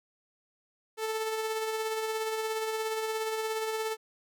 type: tone with tremolo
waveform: sawtooth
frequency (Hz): 440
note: A4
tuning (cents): 0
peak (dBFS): -25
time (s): 0.97-3.97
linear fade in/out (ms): 50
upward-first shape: sine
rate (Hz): 17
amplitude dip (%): 35
effects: none